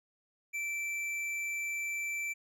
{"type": "tone with tanh clipping", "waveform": "sine", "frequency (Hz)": 2334, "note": "D7", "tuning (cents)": -11, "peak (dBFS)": -35, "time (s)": [0.53, 2.34], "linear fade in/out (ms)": 20, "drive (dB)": 11, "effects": []}